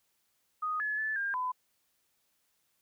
sine tone with pitch steps, 1244 / 1709 / 1742 / 1605 / 1007 Hz, D#6 / G#6 / A6 / G6 / B5, -1 / +49 / -18 / +40 / +33 cents, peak -30 dBFS, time 0.62-1.52 s, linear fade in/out 10 ms, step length 180 ms, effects white hiss -75 dBFS RMS until 2.81 s

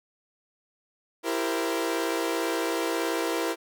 sawtooth chord, C dominant seventh, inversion first, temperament equal with one note detuned, 333.8 / 392 / 466.2 / 523.3 Hz, E4 / G4 / Bb4 / C5, +22 / 0 / 0 / 0 cents, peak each -25 / -30 / -27 / -31 dBFS, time 1.23-3.56 s, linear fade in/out 50 ms, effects none

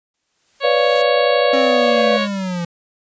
white noise with exponential growth, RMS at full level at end -34 dBFS, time 0.14-1.02 s, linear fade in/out 2 ms, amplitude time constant 190 ms
harmonic tone, 555 Hz, C#5, 2 cents sharp, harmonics 1 / 2 / 3 / 4 / 5 / 6 / 7 / 8, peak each -21 / -24 / -26 / -27 / -28 / -29 / -29 / -30 dBFS, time 0.6-2.28 s, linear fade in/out 50 ms
sine chord, B diminished, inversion none, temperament equal, 493.9 / 587.3 / 698.5 Hz, B4 / D5 / F5, 0 / 0 / 0 cents, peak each -17 / -17 / -21 dBFS, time 0.63-2.18 s, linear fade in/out 20 ms
square linear sweep, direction down, 270 to 169.4 Hz, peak -21 dBFS, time 1.53-2.65 s, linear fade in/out 5 ms
effects resampled to 16000 Hz

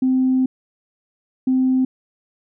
sine tone pair in turn, 259 / 259 Hz, C4 / C4, -17 / -17 cents, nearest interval unison, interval 0 cents, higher neither, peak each -13 dBFS, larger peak neither, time 0.02-0.46 / 1.47-1.85 s, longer first, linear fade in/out 5 ms, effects tanh soft clip ceiling -9 dBFS

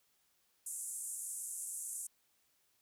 pink band-pass noise, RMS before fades -43 dBFS, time 0.66-2.07 s, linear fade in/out 5 ms, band 7500 to 11000 Hz, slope 48 dB/octave, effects white hiss -75 dBFS RMS until 2.81 s

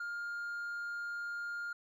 sine tone with hard clipping, 1409 Hz, F6, 15 cents sharp, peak -38 dBFS, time 0-1.73 s, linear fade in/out 5 ms, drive 2 dB, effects none

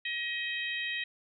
harmonic tone, 633 Hz, D#5, 30 cents sharp, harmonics 3 / 4 / 5 / 6, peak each -35 / -37 / -39 / -41 dBFS, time 0.05-1.04 s, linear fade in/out 5 ms, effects none

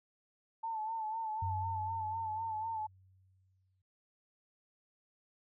sine tone with vibrato, 884 Hz, A5, 8 cents sharp, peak -35 dBFS, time 0.63-2.87 s, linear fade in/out 10 ms, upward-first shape sine, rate 4 Hz, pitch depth 53 cents each way
sine tone with exponential decay, 94.2 Hz, F#2, 32 cents sharp, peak -34 dBFS, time 1.42-3.82 s, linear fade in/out 5 ms, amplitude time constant 520 ms
effects none

